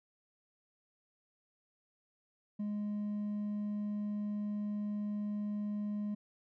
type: tone with hard clipping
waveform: sine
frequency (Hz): 207.7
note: G#3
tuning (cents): 0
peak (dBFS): -35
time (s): 2.59-6.15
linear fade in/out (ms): 10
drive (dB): 2
effects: none